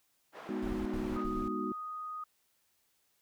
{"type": "band-pass noise", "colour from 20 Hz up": "white", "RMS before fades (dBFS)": -48, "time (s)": [0.32, 1.27], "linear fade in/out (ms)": 50, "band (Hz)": [370, 1100], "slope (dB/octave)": 12}
{"type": "chord", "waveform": "sine", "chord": "G# minor seventh", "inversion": "none", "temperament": "equal", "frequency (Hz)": [207.7, 246.9, 311.1, 370], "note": ["G#3", "B3", "D#4", "F#4"], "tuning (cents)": [0, 0, 0, 0], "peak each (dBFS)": -39, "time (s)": [0.49, 1.72], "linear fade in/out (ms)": 2}
{"type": "noise bursts", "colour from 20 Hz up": "brown", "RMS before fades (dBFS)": -41, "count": 3, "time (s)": [0.62, 1.482], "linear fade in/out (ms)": 5, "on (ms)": 240, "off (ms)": 71}
{"type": "tone", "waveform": "sine", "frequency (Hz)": 1244.5, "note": "D#6", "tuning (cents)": 0, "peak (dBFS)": -38, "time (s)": [1.16, 2.24], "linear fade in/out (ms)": 5}
{"effects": ["white hiss -74 dBFS RMS until 3.21 s"]}